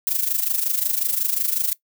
violet noise with amplitude modulation, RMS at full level -19 dBFS, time 0.07-1.73 s, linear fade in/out 0 ms, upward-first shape sine, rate 25.5 Hz, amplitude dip 75%, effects noise-tail reverb RT60 0.1 s tail -20 dB re dry

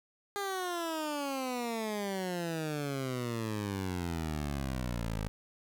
15% pulse exponential sweep, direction down, 408.2 to 51.5 Hz, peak -27 dBFS, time 0.36-5.28 s, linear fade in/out 0 ms, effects none

